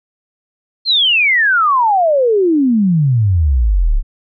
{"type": "exponential sweep", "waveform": "sine", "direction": "down", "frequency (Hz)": [4300, 31.19], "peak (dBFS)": -9, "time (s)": [0.85, 4.03], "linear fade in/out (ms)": 50, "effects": []}